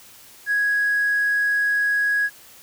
sine tone with hard clipping, 1661.2 Hz, G#6, in tune, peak -18 dBFS, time 0.46-2.3 s, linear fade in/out 50 ms, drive 1 dB, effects white hiss -47 dBFS RMS until 2.62 s

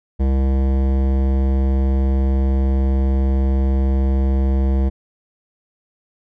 sine tone with hard clipping, 66.7 Hz, C2, 34 cents sharp, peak -16 dBFS, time 0.19-4.9 s, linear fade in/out 20 ms, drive 16 dB, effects none

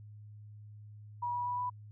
sine tone with pitch steps, 965 / 972.8 / 980.7 / 988.7 Hz, B5 / B5 / B5 / B5, -40 / -26 / -12 / +2 cents, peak -32 dBFS, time 1.22-1.7 s, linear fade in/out 10 ms, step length 120 ms, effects added 105 Hz sine -48 dBFS peak until 1.91 s

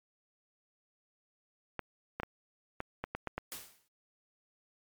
clicks, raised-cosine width 0.5 ms, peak -20 dBFS, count 8, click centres 1.793 / 2.2 / 2.233 / 2.804 / 3.04 / 3.15 / 3.273 / 3.38 s
white noise with exponential decay, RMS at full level -40 dBFS, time 3.52-3.88 s, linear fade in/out 0 ms, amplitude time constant 78 ms
effects MP3 96 kbps

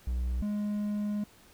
triangle tone pair in turn, 61.74 / 207.7 Hz, B1 / G#3, 0 / 0 cents, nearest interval octave + major sixth, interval 2100 cents, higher second, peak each -26 / -27 dBFS, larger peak first, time 0.07-0.42 / 0.42-1.24 s, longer second, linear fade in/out 5 ms, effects pink hiss -58 dBFS RMS until 1.53 s

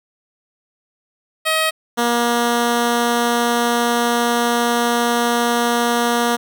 10% pulse tone pair in turn, 634 / 237.5 Hz, D#5 / A#3, +32 / +33 cents, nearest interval octave + perfect fourth, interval 1699 cents, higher first, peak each -7 dBFS, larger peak neither, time 1.45-1.71 / 1.97-6.37 s, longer second, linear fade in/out 20 ms, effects none

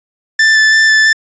45% pulse tone with vibrato, 1760 Hz, A6, in tune, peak -6 dBFS, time 0.39-1.13 s, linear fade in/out 5 ms, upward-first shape square, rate 3 Hz, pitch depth 9 cents each way, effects resampled to 16000 Hz

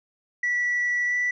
sine tone with pitch glide, 1952 to 1966.7 Hz, B6 to B6, -21 to -8 cents, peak -20 dBFS, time 0.43-1.31 s, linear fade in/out 5 ms, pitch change +13 cents, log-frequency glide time 1.05-1.15 s, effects tanh soft clip ceiling -19 dBFS

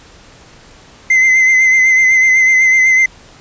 triangle tone with vibrato, 2061 Hz, C7, 27 cents flat, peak -5 dBFS, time 1.1-3.06 s, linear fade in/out 5 ms, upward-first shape sine, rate 8 Hz, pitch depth 31 cents each way, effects pink hiss -41 dBFS RMS until 3.4 s + resampled to 16000 Hz

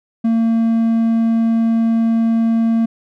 triangle tone, 227.5 Hz, A#3, 42 cents flat, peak -10 dBFS, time 0.24-2.86 s, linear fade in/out 10 ms, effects none

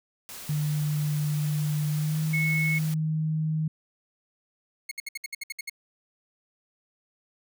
white noise, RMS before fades -41 dBFS, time 0.29-2.94 s, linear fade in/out 0 ms
sine tone with pitch glide, 149.9 to 156.63 Hz, D3 to D#3, +36 to +12 cents, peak -24 dBFS, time 0.49-3.68 s, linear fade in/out 5 ms, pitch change +76 cents, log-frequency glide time 1.9-2.24 s
sine tone, 2196 Hz, C#7, 17 cents flat, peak -25 dBFS, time 2.33-2.79 s, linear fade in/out 10 ms
sawtooth tone bursts, 2174 Hz, C#7, 34 cents flat, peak -28 dBFS, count 10, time 4.89-5.697 s, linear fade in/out 5 ms, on 24 ms, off 63 ms
effects none

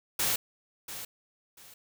white noise with echo, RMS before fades -28 dBFS, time 0.19-0.36 s, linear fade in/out 5 ms, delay 690 ms, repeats 2, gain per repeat -12 dB, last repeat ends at 1.74 s, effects none

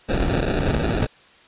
pink noise with sample-and-hold, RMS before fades -21 dBFS, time 0.08-1.07 s, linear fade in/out 20 ms, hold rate 1050 Hz, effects white hiss -51 dBFS RMS until 1.47 s + resampled to 8000 Hz

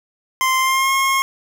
25% pulse tone with pitch glide, 1043 to 1078.5 Hz, C6 to C#6, -6 to -48 cents, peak -11 dBFS, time 0.41-1.22 s, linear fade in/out 0 ms, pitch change +58 cents, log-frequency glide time 0.58-0.92 s, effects none

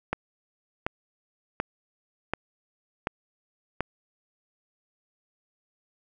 click train, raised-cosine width 0.5 ms, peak -11 dBFS, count 6, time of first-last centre 0.13-3.806 s, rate 1.36 Hz, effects none

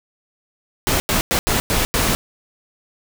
pink noise bursts at uneven times, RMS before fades -18 dBFS, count 6, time 0.87-1 / 1.09-1.21 / 1.31-1.39 / 1.47-1.6 / 1.7-1.85 / 1.94-2.15 s, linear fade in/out 0 ms, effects none

